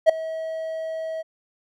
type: tone with ADSR envelope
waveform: triangle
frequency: 643 Hz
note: E5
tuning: 43 cents flat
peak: -5 dBFS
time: 0.06-1.23 s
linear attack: 33 ms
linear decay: 5 ms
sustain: -20 dB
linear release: 24 ms
effects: none